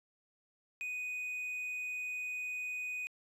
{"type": "tone", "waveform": "triangle", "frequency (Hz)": 2489, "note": "D#7", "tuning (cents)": 0, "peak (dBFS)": -35, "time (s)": [0.81, 3.07], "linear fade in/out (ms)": 0, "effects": ["resampled to 32000 Hz"]}